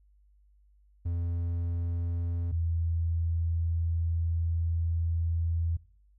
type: tone pair in turn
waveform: triangle / sine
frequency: 85.8 / 83.31 Hz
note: F2 / E2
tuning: -30 / +19 cents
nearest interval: minor second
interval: 51 cents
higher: first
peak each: -26 dBFS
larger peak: neither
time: 1.05-2.52 / 2.52-5.77 s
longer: second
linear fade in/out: 10 ms
effects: noise-tail reverb RT60 0.5 s tail -21 dB re dry + added 50 Hz sine -59 dBFS peak until 6.18 s